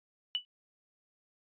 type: tone with exponential decay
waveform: sine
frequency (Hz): 2963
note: F#7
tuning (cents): +2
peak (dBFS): -25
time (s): 0.35-0.45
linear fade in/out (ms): 0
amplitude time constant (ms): 21
effects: resampled to 11025 Hz